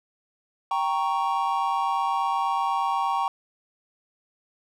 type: chord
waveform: triangle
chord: G diminished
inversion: none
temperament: equal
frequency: 784 / 932.3 / 1108.7 Hz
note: G5 / Bb5 / Db6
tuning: 0 / 0 / 0 cents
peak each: -25 dBFS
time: 0.71-3.28 s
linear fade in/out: 2 ms
effects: none